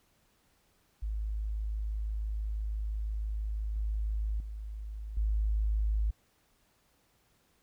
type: tone with level steps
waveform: sine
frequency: 53 Hz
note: G#1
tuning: 36 cents sharp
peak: -31 / -29 / -37 / -26 dBFS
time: 1.02-6.11 s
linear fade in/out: 10 ms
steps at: 3.76 / 4.4 / 5.17 s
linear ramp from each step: 2 ms
effects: pink hiss -70 dBFS RMS until 7.62 s